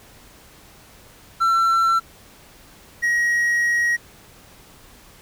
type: tone pair in turn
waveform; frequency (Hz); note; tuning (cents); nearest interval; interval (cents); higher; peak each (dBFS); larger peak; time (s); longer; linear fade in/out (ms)
triangle; 1347 / 1895.6; E6 / A#6; +37 / +28; tritone; 591; second; -13 / -15; first; 1.4-2 / 3.02-3.97; second; 20
effects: pink hiss -48 dBFS RMS until 5.21 s